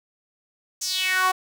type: tone with high-pass filter sweep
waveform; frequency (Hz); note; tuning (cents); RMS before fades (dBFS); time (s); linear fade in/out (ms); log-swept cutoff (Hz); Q
sawtooth; 372.8; F#4; +13; -23; 0.81-1.32; 10; 6600 to 850; 4.1
effects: none